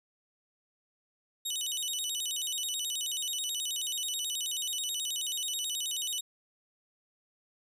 20% pulse tone with vibrato, 3341 Hz, G#7, 10 cents sharp, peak -26 dBFS, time 1.45-6.21 s, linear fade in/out 10 ms, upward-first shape square, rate 9.3 Hz, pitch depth 200 cents each way, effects none

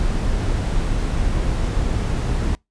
brown noise, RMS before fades -20 dBFS, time 0-2.55 s, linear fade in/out 0 ms, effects noise-tail reverb RT60 0.2 s tail -26 dB re dry + resampled to 22050 Hz

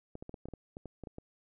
clicks, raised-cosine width 2 ms, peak -30 dBFS, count 12, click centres 0.154 / 0.225 / 0.294 / 0.342 / 0.456 / 0.486 / 0.537 / 0.769 / 0.857 / 1.037 / 1.072 / 1.184 s, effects none

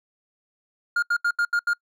triangle tone bursts, 1414 Hz, F6, 21 cents sharp, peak -17 dBFS, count 6, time 0.96-1.735 s, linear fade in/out 5 ms, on 65 ms, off 77 ms, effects noise-tail reverb RT60 0.1 s tail -26 dB re dry

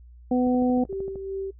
harmonic tone, 250 Hz, B3, 21 cents sharp, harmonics 1 / 2 / 3, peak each -20 / -26 / -30 dBFS, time 0.31-0.84 s, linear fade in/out 5 ms
click train, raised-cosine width 2 ms, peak -26 dBFS, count 10, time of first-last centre 0.47-1.157 s, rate 13.1 Hz
sine tone with tremolo, 388.1 Hz, G4, 17 cents flat, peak -27 dBFS, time 0.89-1.51 s, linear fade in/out 10 ms, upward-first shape sine, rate 2.5 Hz, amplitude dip 45%
effects noise-tail reverb RT60 0.1 s tail -21 dB re dry + added 60 Hz sine -45 dBFS peak until 1.59 s

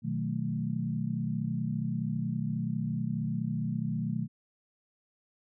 sine chord, B dominant seventh, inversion none, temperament equal, 123.47 / 155.56 / 185 / 220 Hz, B2 / D#3 / F#3 / A3, 0 / 0 / 0 / 0 cents, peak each -35 / -34 / -36 / -34 dBFS, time 0.02-4.28 s, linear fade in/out 50 ms, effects none

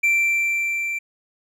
triangle tone with level ramp, 2349 Hz, D7, in tune, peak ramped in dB -13 to -22 dBFS, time 0.03-0.99 s, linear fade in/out 10 ms, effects none

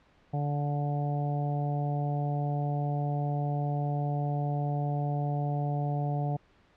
harmonic tone, 145 Hz, D3, 22 cents flat, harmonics 1 / 2 / 3 / 4 / 5 / 6, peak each -28 / -40 / -42 / -41 / -36 / -48 dBFS, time 0.33-6.37 s, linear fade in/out 10 ms, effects pink hiss -63 dBFS RMS until 6.76 s + low-pass 3000 Hz 12 dB/octave

